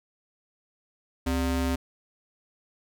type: ring-modulated tone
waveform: square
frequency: 164.81 Hz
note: E3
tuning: in tune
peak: -22 dBFS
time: 1.26-1.76 s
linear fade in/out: 10 ms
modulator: 94.1 Hz
effects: none